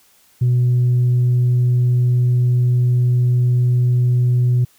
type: tone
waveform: sine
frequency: 123.47 Hz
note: B2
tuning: in tune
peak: -10 dBFS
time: 0.41-4.65 s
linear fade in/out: 10 ms
effects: tanh soft clip ceiling -10 dBFS + white hiss -54 dBFS RMS until 4.78 s